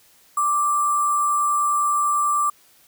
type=tone with sample-and-hold; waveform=sine; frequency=1174.7 Hz; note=D6; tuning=in tune; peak=-17 dBFS; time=0.37-2.5 s; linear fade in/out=5 ms; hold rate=8820 Hz; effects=white hiss -55 dBFS RMS until 2.87 s